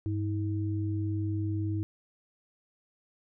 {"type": "tone pair together", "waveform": "sine", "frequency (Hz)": [100.62, 320], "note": ["G2", "D#4"], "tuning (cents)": [46, 49], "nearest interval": "octave + minor sixth", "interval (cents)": 2003, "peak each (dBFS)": [-29, -34], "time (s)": [0.06, 1.83], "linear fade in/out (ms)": 0, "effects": []}